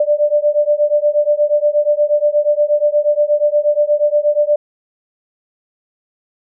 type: beating tone pair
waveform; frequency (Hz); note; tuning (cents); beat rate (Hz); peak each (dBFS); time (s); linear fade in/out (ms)
sine; 588 / 596.4; D5 / D5; +2 / +27; 8.4; -14; 0-4.56; 5
effects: none